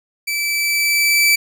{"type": "tone with level ramp", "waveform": "sawtooth", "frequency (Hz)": 2317, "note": "D7", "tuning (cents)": -24, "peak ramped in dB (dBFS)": [-16, -7], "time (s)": [0.27, 1.36], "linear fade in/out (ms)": 10, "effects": []}